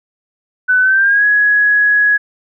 sine tone with pitch glide, 1500 to 1674 Hz, F#6 to G#6, +23 to +13 cents, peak -8 dBFS, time 0.68-2.18 s, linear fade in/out 20 ms, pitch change +190 cents, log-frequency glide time 0.8-1.25 s, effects none

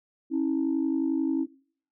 sine tone pair together, 271.3 / 322.6 Hz, C#4 / E4, -37 / -37 cents, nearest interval minor third, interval 300 cents, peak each -25 dBFS, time 0.3-1.47 s, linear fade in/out 50 ms, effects noise-tail reverb RT60 0.5 s tail -20 dB re dry + tanh soft clip ceiling -18 dBFS

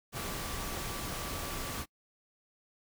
sine tone in noise, 1157 Hz, D6, 26 cents flat, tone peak -47 dBFS, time 0.12-1.86 s, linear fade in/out 50 ms, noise pink, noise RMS -38 dBFS, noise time 0.12-1.86 s, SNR -12 dB, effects noise-tail reverb RT60 0.1 s tail -26 dB re dry

